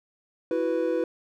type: chord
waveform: triangle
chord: E suspended second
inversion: none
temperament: equal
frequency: 329.6 / 370 / 493.9 Hz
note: E4 / F#4 / B4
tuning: 0 / 0 / 0 cents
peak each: -26 / -28 / -24 dBFS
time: 0.51-1.04 s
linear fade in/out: 2 ms
effects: none